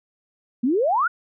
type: exponential sweep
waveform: sine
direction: up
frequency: 226.2 to 1505 Hz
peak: -17 dBFS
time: 0.63-1.08 s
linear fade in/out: 10 ms
effects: none